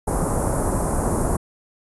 pink band-stop noise, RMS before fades -21 dBFS, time 0.07-1.37 s, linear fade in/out 10 ms, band 1100 to 10000 Hz, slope 24 dB/octave, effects resampled to 24000 Hz

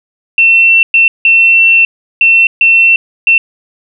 sine tone bursts at uneven times, 2699 Hz, E7, 40 cents sharp, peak -3 dBFS, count 6, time 0.38-0.83 / 0.94-1.08 / 1.25-1.85 / 2.21-2.47 / 2.61-2.96 / 3.27-3.38 s, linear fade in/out 2 ms, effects none

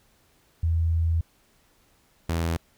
sine / sawtooth tone pair in turn, 82.41 / 83.08 Hz, E2 / E2, 0 / +14 cents, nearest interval unison, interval 14 cents, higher second, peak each -20 dBFS, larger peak neither, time 0.63-1.21 / 2.29-2.57 s, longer first, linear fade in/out 5 ms, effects pink hiss -63 dBFS RMS until 2.77 s

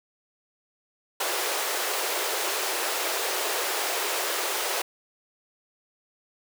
pink high-pass noise, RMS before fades -28 dBFS, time 1.2-4.82 s, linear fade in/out 5 ms, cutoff 370 Hz, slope 48 dB/octave, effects none

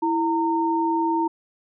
sine tone pair together, 329.6 / 917.3 Hz, E4 / A#5, 0 / -28 cents, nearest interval octave + tritone, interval 1772 cents, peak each -22 dBFS, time 0.02-1.28 s, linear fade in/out 10 ms, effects none

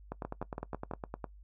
two click trains, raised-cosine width 1 ms, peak -23 / -23 dBFS, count 12 / 5, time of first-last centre 0.12-1.242 / 0.25-0.912 s, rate 9.8 / 6.04 Hz, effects noise-tail reverb RT60 0.1 s tail -20 dB re dry + added 50 Hz sine -51 dBFS peak until 1.43 s

